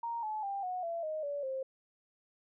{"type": "tone with pitch steps", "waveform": "sine", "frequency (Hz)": [932.3, 859.9, 793.1, 731.5, 674.6, 622.2, 573.9, 529.3], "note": ["A#5", "A5", "G5", "F#5", "E5", "D#5", "D5", "C5"], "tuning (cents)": [0, -40, 20, -20, 40, 0, -40, 20], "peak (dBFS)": -34, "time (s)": [0.03, 1.63], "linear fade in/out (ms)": 5, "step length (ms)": 200, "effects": []}